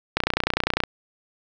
click train, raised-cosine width 0.3 ms, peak -3 dBFS, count 21, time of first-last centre 0.17-0.837 s, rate 30 Hz, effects none

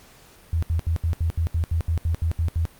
sine tone bursts, 82.2 Hz, E2, 4 cents flat, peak -19 dBFS, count 13, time 0.53-2.653 s, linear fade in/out 0 ms, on 95 ms, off 74 ms, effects pink hiss -51 dBFS RMS until 2.79 s + Opus 48 kbps

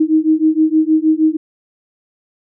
sine beating tone pair, 311.1 / 317.5 Hz, D#4 / D#4, 0 / +35 cents, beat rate 6.4 Hz, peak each -13 dBFS, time 0-1.37 s, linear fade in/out 10 ms, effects none

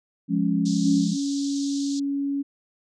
sine chord, Db major, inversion first, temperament equal, 174.61 / 207.7 / 277.2 Hz, F3 / Ab3 / Db4, 0 / 0 / 0 cents, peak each -24 dBFS, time 0.28-1.17 s, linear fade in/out 50 ms
white band-pass noise, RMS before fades -38 dBFS, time 0.65-2 s, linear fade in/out 10 ms, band 3600 to 7200 Hz, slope 48 dB/octave
sine tone, 280 Hz, C#4, 18 cents sharp, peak -23 dBFS, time 0.84-2.43 s, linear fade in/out 20 ms
effects none

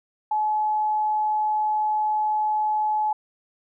sine tone, 854 Hz, G#5, 48 cents sharp, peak -20 dBFS, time 0.31-3.13 s, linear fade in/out 5 ms, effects none

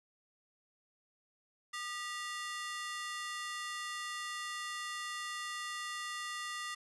sawtooth ring-modulated tone, 1580 Hz, G6, 13 cents sharp, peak -32 dBFS, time 1.73-6.75 s, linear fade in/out 10 ms, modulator 364 Hz, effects resampled to 24000 Hz

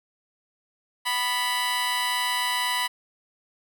15% pulse tone with amplitude modulation, 987.8 Hz, B5, in tune, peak -14 dBFS, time 1.05-2.88 s, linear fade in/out 20 ms, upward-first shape sine, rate 238 Hz, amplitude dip 65%, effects none

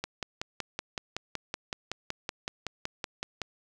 click train, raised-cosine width 0.2 ms, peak -15 dBFS, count 19, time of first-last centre 0.04-3.417 s, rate 5.33 Hz, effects none

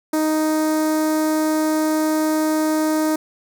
sawtooth tone with notch filter, 311.1 Hz, D#4, in tune, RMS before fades -19 dBFS, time 0.13-3.16 s, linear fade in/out 5 ms, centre 2900 Hz, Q 0.64, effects none

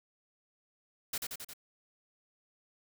white noise with echo, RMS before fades -35 dBFS, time 1.13-1.18 s, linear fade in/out 5 ms, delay 89 ms, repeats 4, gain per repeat -3 dB, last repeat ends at 1.536 s, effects none

